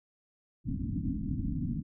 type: low-pass noise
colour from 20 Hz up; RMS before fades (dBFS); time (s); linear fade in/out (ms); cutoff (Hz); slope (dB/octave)
white; -33; 0.64-1.83; 50; 290; 96
effects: none